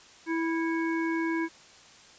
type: harmonic tone with a mistuned harmonic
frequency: 328.4 Hz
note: E4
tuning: 6 cents flat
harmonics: 1 / 3 / 5 / 7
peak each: -27 / -36 / -36 / -38 dBFS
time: 0.26-1.49 s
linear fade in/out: 50 ms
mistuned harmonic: 7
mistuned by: -64 cents
effects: white hiss -53 dBFS RMS until 2.18 s + resampled to 16000 Hz

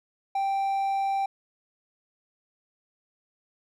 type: tone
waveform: triangle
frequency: 784 Hz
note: G5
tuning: in tune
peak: -22 dBFS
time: 0.35-1.26 s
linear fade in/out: 5 ms
effects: none

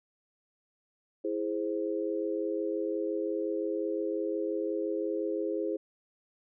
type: chord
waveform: sine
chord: E augmented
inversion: none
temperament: equal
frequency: 329.6 / 415.3 / 523.3 Hz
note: E4 / G#4 / B#4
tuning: 0 / 0 / 0 cents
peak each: -33 / -33 / -35 dBFS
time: 1.24-5.77 s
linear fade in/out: 10 ms
effects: none

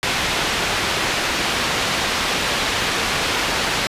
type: low-pass noise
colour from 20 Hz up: white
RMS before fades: -21 dBFS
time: 0.03-3.87 s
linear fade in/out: 0 ms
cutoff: 3500 Hz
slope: 12 dB/octave
effects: resampled to 32000 Hz

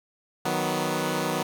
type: chord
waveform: 10% pulse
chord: B major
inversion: first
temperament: equal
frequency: 155.56 / 185 / 246.9 Hz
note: D#3 / F#3 / B3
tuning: 0 / 0 / 0 cents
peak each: -21 dBFS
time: 0.45-1.43 s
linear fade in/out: 5 ms
effects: none

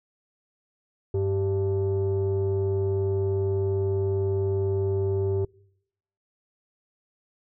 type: tone pair together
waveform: sine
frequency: 97.6 / 390.1 Hz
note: G2 / G4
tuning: -7 / -8 cents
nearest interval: 2 octaves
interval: 2399 cents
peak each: -23 dBFS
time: 1.14-5.45 s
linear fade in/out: 5 ms
effects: noise-tail reverb RT60 0.8 s tail -26 dB re dry + tanh soft clip ceiling -19 dBFS

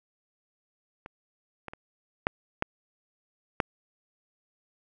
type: clicks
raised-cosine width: 0.5 ms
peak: -26 / -22 / -26 / -8 / -10 / -8 dBFS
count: 6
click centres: 1.061 / 1.683 / 1.735 / 2.269 / 2.624 / 3.602 s
effects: none

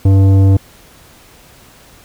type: tone with tanh clipping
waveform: sine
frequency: 97 Hz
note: G2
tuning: 18 cents flat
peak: -7 dBFS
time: 0.05-0.57 s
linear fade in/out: 5 ms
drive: 12 dB
effects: pink hiss -43 dBFS RMS until 2.04 s

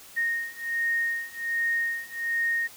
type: beating tone pair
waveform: sine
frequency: 1854 / 1855.3 Hz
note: A#6 / A#6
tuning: -10 / -9 cents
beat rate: 1.3 Hz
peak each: -29 / -28 dBFS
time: 0.16-2.68 s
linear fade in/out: 20 ms
effects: white hiss -48 dBFS RMS until 2.76 s

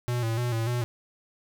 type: tone with vibrato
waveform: square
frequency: 117.6 Hz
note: A#2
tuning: 16 cents sharp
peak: -26 dBFS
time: 0.08-0.84 s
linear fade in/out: 0 ms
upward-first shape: square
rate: 3.4 Hz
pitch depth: 62 cents each way
effects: none

